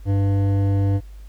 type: tone with hard clipping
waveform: sine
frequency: 99 Hz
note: G2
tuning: 18 cents sharp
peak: -18 dBFS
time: 0.05-1.01 s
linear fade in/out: 50 ms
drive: 12 dB
effects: added 50 Hz sine -36 dBFS peak until 1.28 s + pink hiss -57 dBFS RMS until 1.28 s